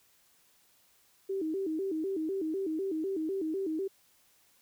sine tone with vibrato, 349.6 Hz, F4, 2 cents sharp, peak -30 dBFS, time 1.29-3.88 s, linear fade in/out 10 ms, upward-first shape square, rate 4 Hz, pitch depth 180 cents each way, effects white hiss -66 dBFS RMS until 4.61 s

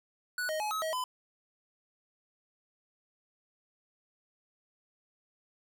square tone with pitch steps, 1476 / 624 / 847 / 1281 / 637 / 1010 Hz, F#6 / D#5 / G#5 / E6 / D#5 / B5, -5 / +5 / +34 / -50 / +41 / +39 cents, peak -32 dBFS, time 0.38-1.04 s, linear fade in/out 2 ms, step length 110 ms, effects none

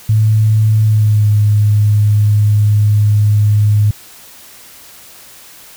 sine tone with pitch glide, 108.5 to 104.74 Hz, A2 to G#2, -24 to +15 cents, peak -7 dBFS, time 0.09-3.91 s, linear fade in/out 5 ms, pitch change -61 cents, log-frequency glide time 0.83-1.29 s, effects white hiss -38 dBFS RMS until 5.76 s

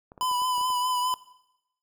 clicks, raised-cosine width 1 ms, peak -32 dBFS, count 8, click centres 0.119 / 0.178 / 0.228 / 0.314 / 0.419 / 0.581 / 0.612 / 0.703 s
square tone with vibrato, 1000 Hz, B5, 21 cents sharp, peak -25 dBFS, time 0.21-1.14 s, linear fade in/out 0 ms, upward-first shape triangle, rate 4.8 Hz, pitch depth 33 cents each way
effects noise-tail reverb RT60 0.9 s tail -19 dB re dry

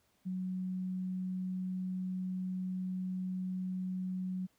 sine tone, 185 Hz, F#3, in tune, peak -34 dBFS, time 0.25-4.47 s, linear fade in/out 20 ms, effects pink hiss -73 dBFS RMS until 4.58 s + high-pass 60 Hz 12 dB/octave

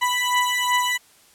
20% pulse beating tone pair, 987.8 / 990.5 Hz, B5 / B5, 0 / +5 cents, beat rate 2.7 Hz, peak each -17 dBFS, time 0.01-0.98 s, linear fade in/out 20 ms, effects white hiss -54 dBFS RMS until 1.34 s + low-pass 12000 Hz 12 dB/octave

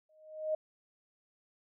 sine tone with exponential growth, 622.3 Hz, D#5, in tune, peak -27 dBFS, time 0.09-0.55 s, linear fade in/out 5 ms, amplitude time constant 100 ms, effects none

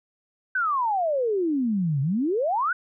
sine exponential two-way sweep, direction down then up, 1557 to 131.4 to 1544 Hz, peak -21 dBFS, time 0.55-2.73 s, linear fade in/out 5 ms, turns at 2.01 s, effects none

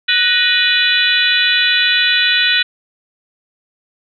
harmonic tone with a mistuned harmonic, 493.9 Hz, B4, in tune, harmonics 3 / 4 / 5 / 6 / 7 / 8, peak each -18 / -18 / -18 / -18 / -18 / -18 dBFS, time 0.08-2.63 s, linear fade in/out 10 ms, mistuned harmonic 4, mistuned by -89 cents, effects none

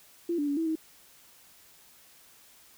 sine tone with pitch steps, 341.7 / 291 / 284.9 / 326.2 / 317.9 Hz, F4 / D4 / C#4 / E4 / D#4, -38 / -16 / +48 / -18 / +37 cents, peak -26 dBFS, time 0.29-0.755 s, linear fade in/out 5 ms, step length 93 ms, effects white hiss -57 dBFS RMS until 2.77 s

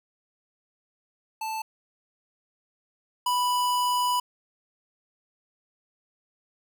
square tone pair in turn, 880 / 987.8 Hz, A5 / B5, 0 / 0 cents, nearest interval major second, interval 200 cents, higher second, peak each -30 / -23 dBFS, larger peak second, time 1.41-1.62 / 3.26-4.2 s, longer second, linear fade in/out 5 ms, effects none

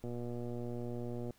click train, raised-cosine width 2 ms, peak -29 dBFS, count 153, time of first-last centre 0.04-1.307 s, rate 120 Hz, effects pink hiss -67 dBFS RMS until 1.38 s

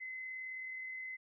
sine tone with amplitude modulation, 2044 Hz, C7, 41 cents flat, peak -40 dBFS, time 0-1.17 s, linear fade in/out 20 ms, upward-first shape sine, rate 39 Hz, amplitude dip 25%, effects none

